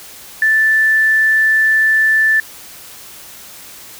sine tone, 1760 Hz, A6, in tune, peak -9 dBFS, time 0.42-2.4 s, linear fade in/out 2 ms, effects white hiss -36 dBFS RMS until 3.99 s

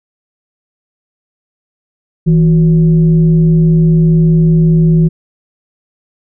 sine tone with frequency modulation, 162.5 Hz, E3, 24 cents flat, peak -5 dBFS, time 2.26-5.09 s, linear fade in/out 20 ms, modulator 203 Hz, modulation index 0.39, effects none

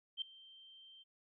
sine tone with ADSR envelope, 3136 Hz, G7, in tune, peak -34 dBFS, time 0.17-1.04 s, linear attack 47 ms, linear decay 4 ms, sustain -22 dB, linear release 23 ms, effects none

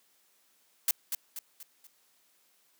blue noise with echo, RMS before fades -25 dBFS, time 0.88-0.91 s, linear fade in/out 2 ms, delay 240 ms, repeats 4, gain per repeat -7 dB, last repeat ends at 1.87 s, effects white hiss -68 dBFS RMS until 2.79 s + high-pass 200 Hz 12 dB/octave

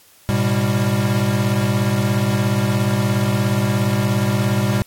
square tone cluster, 108.6 / 125.6 / 198.9 Hz, A2 / B2 / G3, -22 / +30 / +25 cents, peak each -21 dBFS, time 0.29-4.82 s, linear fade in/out 0 ms, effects white hiss -50 dBFS RMS until 4.86 s + AAC 64 kbps

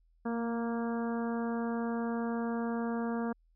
harmonic tone with a mistuned harmonic, 233.1 Hz, A#3, in tune, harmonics 1 / 2 / 3 / 4 / 5 / 6 / 7, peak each -32 / -38 / -42 / -44 / -46 / -48 / -49 dBFS, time 0.25-3.33 s, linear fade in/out 10 ms, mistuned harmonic 1, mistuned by -15 cents, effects added 41 Hz sine -64 dBFS peak until 3.55 s

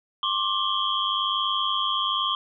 sine tone cluster, 1068 / 1169 / 3128 / 3324 Hz, C6 / D6 / G7 / G#7, +35 / -8 / -4 / +1 cents, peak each -28 dBFS, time 0.23-2.35 s, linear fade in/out 2 ms, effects none

